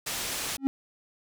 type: low-pass noise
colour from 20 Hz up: white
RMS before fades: -33 dBFS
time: 0.06-0.57 s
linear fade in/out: 10 ms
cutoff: 9600 Hz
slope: 12 dB/octave
type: tone with exponential growth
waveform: triangle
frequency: 271.1 Hz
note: C#4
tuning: 38 cents flat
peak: -15 dBFS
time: 0.58-0.67 s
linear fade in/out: 0 ms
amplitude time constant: 18 ms
effects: none